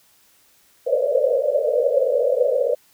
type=band-pass noise; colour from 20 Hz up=pink; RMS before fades=-19 dBFS; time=0.86-2.75 s; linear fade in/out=10 ms; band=480 to 600 Hz; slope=96 dB/octave; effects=white hiss -57 dBFS RMS until 2.93 s